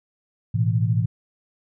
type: chord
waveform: sine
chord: A suspended second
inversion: none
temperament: equal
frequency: 110 / 123.47 / 164.81 Hz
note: A2 / B2 / E3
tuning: 0 / 0 / 0 cents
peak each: -20 / -23 / -25 dBFS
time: 0.54-1.06 s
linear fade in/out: 10 ms
effects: none